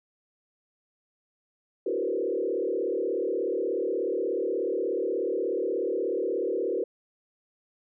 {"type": "tone with frequency modulation", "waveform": "sine", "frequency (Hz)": 424.1, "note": "G#4", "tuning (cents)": 36, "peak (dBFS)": -25, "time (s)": [1.86, 6.84], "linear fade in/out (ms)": 5, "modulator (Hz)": 36.6, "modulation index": 2.4, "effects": []}